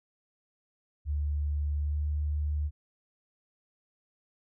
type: tone with pitch glide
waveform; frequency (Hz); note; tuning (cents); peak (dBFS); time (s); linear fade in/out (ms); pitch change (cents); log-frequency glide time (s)
sine; 73.42 to 74.44; D2 to D2; 0 to +24; -27; 1.05-2.71; 50; +24; 1.82-1.99
effects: none